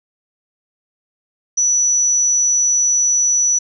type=tone; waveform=sine; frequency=5920 Hz; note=F#8; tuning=in tune; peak=-12 dBFS; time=1.57-3.59 s; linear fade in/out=10 ms; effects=none